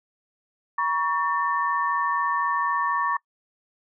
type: tone cluster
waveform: sine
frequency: 956 / 1120 / 1793 Hz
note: A#5 / C#6 / A6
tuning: +43 / +18 / +32 cents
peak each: -27 / -23 / -29 dBFS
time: 0.78-3.17 s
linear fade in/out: 5 ms
effects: noise-tail reverb RT60 0.1 s tail -25 dB re dry